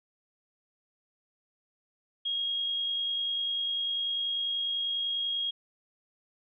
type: tone with amplitude modulation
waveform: sine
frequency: 3273 Hz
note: G#7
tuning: 26 cents flat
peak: -27 dBFS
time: 2.25-5.51 s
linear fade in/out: 10 ms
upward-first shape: sine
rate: 50.1 Hz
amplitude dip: 25%
effects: none